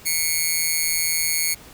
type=tone with amplitude modulation; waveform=5% pulse; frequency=2200 Hz; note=C#7; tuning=14 cents flat; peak=-6 dBFS; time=0.05-1.55 s; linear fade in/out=20 ms; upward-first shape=sine; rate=162 Hz; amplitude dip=80%; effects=pink hiss -45 dBFS RMS until 1.73 s